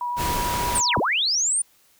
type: tone with vibrato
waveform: sine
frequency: 970 Hz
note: B5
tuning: 31 cents flat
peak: -24 dBFS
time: 0.01-1 s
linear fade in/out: 2 ms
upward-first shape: sine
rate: 9.6 Hz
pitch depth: 10 cents each way
type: noise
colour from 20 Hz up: pink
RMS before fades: -27 dBFS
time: 0.16-0.82 s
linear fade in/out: 50 ms
type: linear two-way sweep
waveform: sine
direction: down then up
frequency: 9397 to 50.4 to 9397 Hz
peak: -19 dBFS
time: 0.75-1.62 s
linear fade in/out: 5 ms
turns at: 0.98 s
effects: white hiss -59 dBFS RMS until 1.99 s